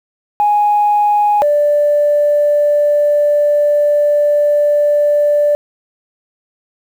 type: tone pair in turn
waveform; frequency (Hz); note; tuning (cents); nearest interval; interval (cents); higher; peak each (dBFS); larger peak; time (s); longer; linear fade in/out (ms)
sine; 830.6 / 587.3; G#5 / D5; 0 / 0; tritone; 600; first; -8; neither; 0.4-1.42 / 1.42-5.55; second; 0
effects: tanh soft clip ceiling -4 dBFS + 7-bit